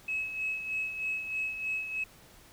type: tone with tremolo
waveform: sine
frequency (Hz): 2574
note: E7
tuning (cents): -42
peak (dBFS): -28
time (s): 0.08-2.04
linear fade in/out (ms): 5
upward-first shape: sine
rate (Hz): 3.2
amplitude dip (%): 60
effects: tanh soft clip ceiling -24 dBFS + pink hiss -56 dBFS RMS until 2.52 s